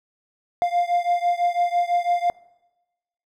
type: beating tone pair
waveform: triangle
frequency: 698.5 / 704.5 Hz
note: F5 / F5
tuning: 0 / +15 cents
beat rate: 6 Hz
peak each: -19 / -21 dBFS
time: 0.62-2.3 s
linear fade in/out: 0 ms
effects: noise-tail reverb RT60 1.0 s tail -23 dB re dry